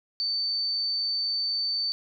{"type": "tone", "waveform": "sine", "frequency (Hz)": 4552, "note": "C#8", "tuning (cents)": 45, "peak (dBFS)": -25, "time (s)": [0.2, 1.92], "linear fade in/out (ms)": 0, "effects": []}